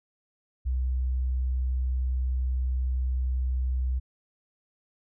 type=tone; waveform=sine; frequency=63.6 Hz; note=C2; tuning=48 cents flat; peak=-24 dBFS; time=0.65-4 s; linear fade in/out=20 ms; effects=none